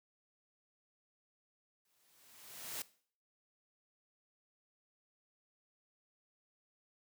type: noise with exponential growth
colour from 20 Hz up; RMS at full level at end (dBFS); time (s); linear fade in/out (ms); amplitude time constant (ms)
white; -40; 1.85-2.82; 2; 210
effects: noise-tail reverb RT60 0.5 s tail -19 dB re dry + high-pass 100 Hz 12 dB/octave